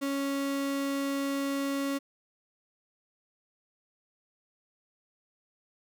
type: tone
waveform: 35% pulse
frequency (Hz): 277.2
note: C#4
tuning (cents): 0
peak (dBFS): -27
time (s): 0.01-1.99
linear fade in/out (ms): 20
effects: none